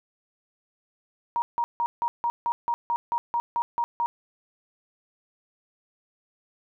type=tone bursts; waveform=sine; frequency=945 Hz; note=A#5; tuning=23 cents sharp; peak=-22 dBFS; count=13; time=1.36-4.06 s; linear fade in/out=0 ms; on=60 ms; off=160 ms; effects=none